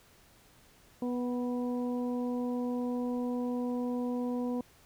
harmonic tone with a mistuned harmonic, 245.7 Hz, B3, 9 cents flat, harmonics 1 / 2 / 3 / 4, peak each -31 / -37 / -46 / -46 dBFS, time 1.02-4.61 s, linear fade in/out 2 ms, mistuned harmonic 3, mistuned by +15 cents, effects pink hiss -61 dBFS RMS until 4.85 s

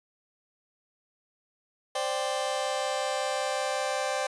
sawtooth chord, C suspended second, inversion none, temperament just, 523.3 / 588.7 / 784.9 Hz, C5 / D5 / G5, 0 / +4 / +2 cents, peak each -28 dBFS, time 1.95-4.27 s, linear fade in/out 5 ms, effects resampled to 22050 Hz

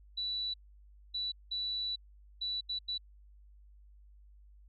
sine tone bursts at uneven times, 3951 Hz, B7, in tune, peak -33 dBFS, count 6, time 0.17-0.54 / 1.14-1.32 / 1.51-1.96 / 2.41-2.61 / 2.69-2.79 / 2.88-2.98 s, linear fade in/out 10 ms, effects added 50 Hz sine -55 dBFS peak until 4.68 s

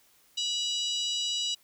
harmonic tone with a mistuned harmonic, 976 Hz, B5, 21 cents flat, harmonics 3 / 4 / 5 / 6 / 7 / 8, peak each -31 / -32 / -39 / -41 / -42 / -42 dBFS, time 0.37-1.55 s, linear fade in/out 10 ms, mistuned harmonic 7, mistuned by +48 cents, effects white hiss -63 dBFS RMS until 1.63 s

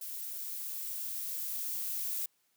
violet noise with level ramp, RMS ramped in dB -41 to -35 dBFS, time 0.01-2.26 s, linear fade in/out 5 ms, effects white hiss -74 dBFS RMS until 2.56 s + high-pass 100 Hz 12 dB/octave

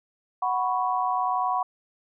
sine chord, F# suspended fourth, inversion none, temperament equal, 740 / 987.8 / 1108.7 Hz, F#5 / B5 / C#6, 0 / 0 / 0 cents, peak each -26 / -27 / -28 dBFS, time 0.42-1.63 s, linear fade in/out 5 ms, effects none

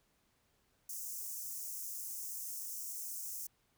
white high-pass noise, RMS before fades -43 dBFS, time 0.89-3.47 s, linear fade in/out 5 ms, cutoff 5700 Hz, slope 48 dB/octave, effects pink hiss -75 dBFS RMS until 3.77 s

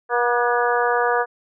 harmonic tone with a mistuned harmonic, 240.6 Hz, B3, 45 cents flat, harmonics 2 / 3 / 4 / 5 / 6 / 7, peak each -21 / -23 / -24 / -25 / -26 / -26 dBFS, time 0.09-1.26 s, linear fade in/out 50 ms, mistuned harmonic 6, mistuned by +30 cents, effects none

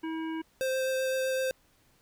harmonic tone, 321.9 Hz, E4, 41 cents flat, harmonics 1 / 3 / 5 / 7 / 9, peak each -32 / -42 / -46 / -49 / -51 dBFS, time 0.03-0.42 s, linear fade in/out 10 ms
square tone with vibrato, 523.3 Hz, C5, in tune, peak -28 dBFS, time 0.61-1.51 s, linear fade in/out 0 ms, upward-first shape triangle, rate 7.8 Hz, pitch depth 11 cents each way
effects pink hiss -66 dBFS RMS until 2.01 s

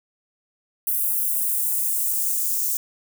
violet noise with high-pass filter sweep, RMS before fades -23 dBFS, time 0.87-2.77 s, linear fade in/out 2 ms, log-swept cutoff 11000 to 6500 Hz, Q 1.6, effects none

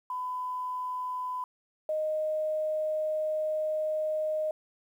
sine tone pair in turn, 1004 / 619.5 Hz, B5 / D#5, +28 / -8 cents, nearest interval minor sixth, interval 836 cents, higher first, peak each -31 / -27 dBFS, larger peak second, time 0.1-1.44 / 1.89-4.51 s, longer second, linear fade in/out 2 ms, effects 10-bit

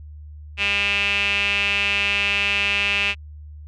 sawtooth tone with band-pass filter, 201.5 Hz, G3, 48 cents sharp, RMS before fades -21 dBFS, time 0.57-3.15 s, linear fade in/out 50 ms, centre 2600 Hz, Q 8, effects added 75 Hz sine -36 dBFS peak until 3.67 s + resampled to 22050 Hz

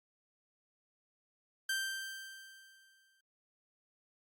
sawtooth tone with exponential decay, 1568 Hz, G6, in tune, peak -28 dBFS, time 1.69-3.21 s, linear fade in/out 5 ms, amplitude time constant 330 ms, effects Opus 48 kbps

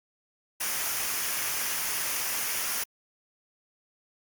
white noise with comb filter, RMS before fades -30 dBFS, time 0.6-2.84 s, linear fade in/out 10 ms, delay 0.25 ms, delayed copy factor -0.5, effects Opus 48 kbps

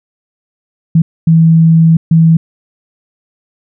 sine tone bursts at uneven times, 163.2 Hz, E3, 17 cents flat, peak -3 dBFS, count 3, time 0.95-1.02 / 1.27-1.97 / 2.11-2.37 s, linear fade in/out 5 ms, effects none

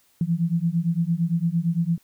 sine beating tone pair, 164.1 / 172.9 Hz, E3 / F3, -8 / -17 cents, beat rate 8.8 Hz, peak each -23 dBFS, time 0.21-1.98 s, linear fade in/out 2 ms, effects white hiss -62 dBFS RMS until 2.03 s

